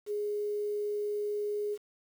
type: tone with quantisation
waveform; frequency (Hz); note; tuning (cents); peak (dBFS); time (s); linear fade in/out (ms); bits
sine; 415.3; G#4; 0; -30; 0.06-1.78; 50; 9
effects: none